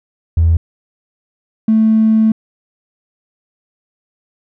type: tone pair in turn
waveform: triangle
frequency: 82.41 / 220 Hz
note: E2 / A3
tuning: 0 / 0 cents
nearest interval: octave + perfect fourth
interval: 1700 cents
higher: second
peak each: -4 dBFS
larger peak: neither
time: 0.37-0.57 / 1.68-2.32 s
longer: second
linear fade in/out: 5 ms
effects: tanh soft clip ceiling -5 dBFS